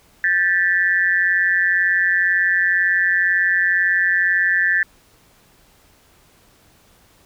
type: tone with amplitude modulation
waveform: sine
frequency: 1760 Hz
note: A6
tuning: in tune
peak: -10 dBFS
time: 0.24-4.83 s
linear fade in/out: 2 ms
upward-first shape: sine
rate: 182 Hz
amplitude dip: 95%
effects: pink hiss -54 dBFS RMS until 7.25 s